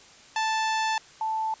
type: tone pair in turn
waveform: sawtooth / sine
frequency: 880 / 880 Hz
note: A5 / A5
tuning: 0 / 0 cents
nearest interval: unison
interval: 0 cents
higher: neither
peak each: -20 / -25 dBFS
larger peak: first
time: 0.36-0.98 / 1.21-1.54 s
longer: first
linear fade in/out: 2 ms
effects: white hiss -51 dBFS RMS until 1.6 s + resampled to 16000 Hz